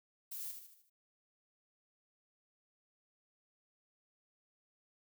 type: noise with echo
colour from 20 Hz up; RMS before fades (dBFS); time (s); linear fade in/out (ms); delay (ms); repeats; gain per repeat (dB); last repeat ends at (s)
violet; -44; 0.31-0.52; 10; 76; 5; -6; 0.9
effects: none